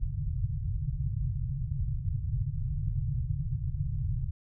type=low-pass noise; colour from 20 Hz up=white; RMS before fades=-31 dBFS; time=0-4.31 s; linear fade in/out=10 ms; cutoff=150 Hz; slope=96 dB/octave; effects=none